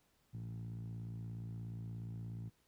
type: tone with band-pass filter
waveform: 10% pulse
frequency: 56.9 Hz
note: A#1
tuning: 41 cents flat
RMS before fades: -45 dBFS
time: 0.33-2.5 s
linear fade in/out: 20 ms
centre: 130 Hz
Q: 8.1
effects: pink hiss -75 dBFS RMS until 2.67 s